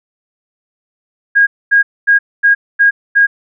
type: tone bursts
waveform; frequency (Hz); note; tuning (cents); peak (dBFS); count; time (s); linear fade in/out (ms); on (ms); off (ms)
sine; 1633; G#6; -30; -5; 6; 1.35-3.27; 20; 120; 240
effects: none